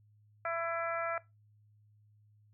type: harmonic tone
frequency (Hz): 334.2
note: E4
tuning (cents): +24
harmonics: 2 / 3 / 4 / 5 / 6 / 7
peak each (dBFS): -36 / -47 / -36 / -43 / -45 / -46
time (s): 0.45-1.18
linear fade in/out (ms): 2
effects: noise-tail reverb RT60 0.2 s tail -19 dB re dry + added 105 Hz sine -62 dBFS peak until 2.53 s